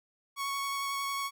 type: tone with vibrato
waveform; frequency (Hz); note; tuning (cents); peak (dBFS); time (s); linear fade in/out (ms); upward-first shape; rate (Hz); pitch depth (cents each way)
sawtooth; 1110; C#6; +2; -28; 0.36-1.31; 50; sine; 11; 11
effects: none